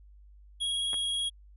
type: tone with vibrato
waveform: square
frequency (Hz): 3301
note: G#7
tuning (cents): -11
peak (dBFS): -29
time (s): 0.6-1.3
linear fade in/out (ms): 20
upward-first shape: sine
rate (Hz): 19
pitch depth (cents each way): 15
type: clicks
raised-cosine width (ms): 0.5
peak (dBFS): -27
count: 2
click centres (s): 0.932 / 0.942
effects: added 50 Hz sine -51 dBFS peak until 1.56 s + resampled to 32000 Hz